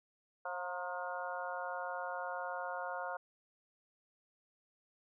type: harmonic tone with a mistuned harmonic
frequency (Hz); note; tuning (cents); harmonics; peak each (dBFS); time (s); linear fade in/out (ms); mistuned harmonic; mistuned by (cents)
178.4; F3; +37; 3 / 4 / 5 / 6 / 7 / 8; -44 / -43 / -45 / -47 / -49 / -44; 0.45-3.17; 5; 5; +65
effects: none